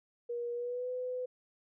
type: tone with pitch glide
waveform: sine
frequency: 477.1 to 502.8 Hz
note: A#4 to B4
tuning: +40 to +31 cents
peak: -34 dBFS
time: 0.29-1.26 s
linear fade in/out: 10 ms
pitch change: +91 cents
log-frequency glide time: 0.53-0.9 s
effects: none